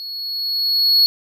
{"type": "tone with level ramp", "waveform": "triangle", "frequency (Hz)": 4355, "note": "C#8", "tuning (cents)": -31, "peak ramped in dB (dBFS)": [-27, -8], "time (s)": [0, 1.06], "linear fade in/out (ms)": 0, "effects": []}